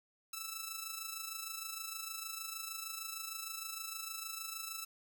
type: tone with amplitude modulation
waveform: 5% pulse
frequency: 1318.5 Hz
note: E6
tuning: in tune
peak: -27 dBFS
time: 0.33-4.85 s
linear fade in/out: 5 ms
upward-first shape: sine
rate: 26.5 Hz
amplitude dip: 55%
effects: none